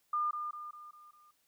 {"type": "tone with echo", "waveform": "sine", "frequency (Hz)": 1207, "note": "D6", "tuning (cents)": 47, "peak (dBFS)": -29, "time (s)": [0.13, 0.31], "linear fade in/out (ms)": 5, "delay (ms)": 200, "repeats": 5, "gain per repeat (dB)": -6, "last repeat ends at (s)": 1.31, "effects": ["white hiss -74 dBFS RMS until 1.47 s"]}